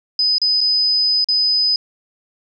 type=tone with dropouts; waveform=sine; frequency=5010 Hz; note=D#8; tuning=11 cents sharp; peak=-13 dBFS; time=0.19-1.76 s; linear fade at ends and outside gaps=2 ms; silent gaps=0.383-0.416 / 0.607-0.612 / 1.244-1.286 s; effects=none